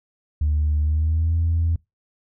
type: tone with pitch glide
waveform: sine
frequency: 75.2 to 82.96 Hz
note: D2 to E2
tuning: +42 to +12 cents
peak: -16 dBFS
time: 0.41-1.76 s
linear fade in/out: 5 ms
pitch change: +170 cents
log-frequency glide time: 0.81-1.35 s
effects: noise-tail reverb RT60 0.2 s tail -25 dB re dry + tanh soft clip ceiling -14 dBFS